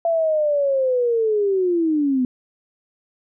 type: linear sweep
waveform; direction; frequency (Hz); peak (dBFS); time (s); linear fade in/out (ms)
sine; down; 677 to 246.9; -16; 0.05-2.25; 2
effects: none